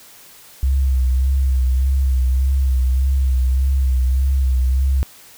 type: tone with vibrato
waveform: sine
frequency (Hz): 65.41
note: C2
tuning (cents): 0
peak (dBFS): -13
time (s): 0.63-5.03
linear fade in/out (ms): 0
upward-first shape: sine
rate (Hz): 1.7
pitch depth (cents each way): 52
effects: white hiss -44 dBFS RMS until 5.37 s